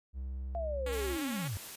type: tone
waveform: triangle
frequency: 65.2 Hz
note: C2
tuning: 5 cents flat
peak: -34 dBFS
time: 0.13-1.18 s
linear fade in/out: 50 ms
type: linear sweep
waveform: sine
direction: down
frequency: 693 to 84.1 Hz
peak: -34 dBFS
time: 0.55-1.57 s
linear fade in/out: 0 ms
type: tone with vibrato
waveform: 5% pulse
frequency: 275.8 Hz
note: C#4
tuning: 9 cents flat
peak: -28 dBFS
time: 0.86-1.48 s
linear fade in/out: 5 ms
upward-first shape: sine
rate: 17 Hz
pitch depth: 42 cents each way
type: noise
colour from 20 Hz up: white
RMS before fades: -45 dBFS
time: 0.92-1.76 s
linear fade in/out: 10 ms
effects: resampled to 32000 Hz